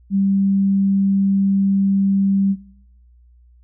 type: tone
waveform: sine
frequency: 196 Hz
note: G3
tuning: in tune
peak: -14 dBFS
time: 0.1-2.56 s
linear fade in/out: 50 ms
effects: noise-tail reverb RT60 0.8 s tail -20 dB re dry + added 60 Hz sine -47 dBFS peak until 3.63 s